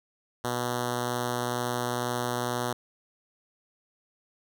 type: tone with notch filter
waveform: 5% pulse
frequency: 122.1 Hz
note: B2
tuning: 19 cents flat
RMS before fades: -30 dBFS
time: 0.44-2.73 s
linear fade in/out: 5 ms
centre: 2300 Hz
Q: 1.5
effects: none